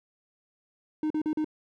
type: tone bursts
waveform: triangle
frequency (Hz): 308.1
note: D#4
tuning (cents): -17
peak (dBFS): -23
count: 4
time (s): 1.03-1.445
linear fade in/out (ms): 2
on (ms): 73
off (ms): 41
effects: none